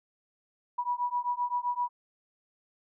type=beating tone pair; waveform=sine; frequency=971 / 978.7 Hz; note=B5 / B5; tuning=-30 / -16 cents; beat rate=7.7 Hz; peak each=-31 dBFS; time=0.78-1.89 s; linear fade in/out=10 ms; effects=none